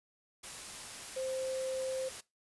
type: tone in noise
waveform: sine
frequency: 523.3 Hz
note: C5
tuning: in tune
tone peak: -34 dBFS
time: 1.16-2.09 s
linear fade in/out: 10 ms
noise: white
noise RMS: -45 dBFS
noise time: 0.43-2.21 s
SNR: +8 dB
effects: noise-tail reverb RT60 0.2 s tail -19 dB re dry + resampled to 24000 Hz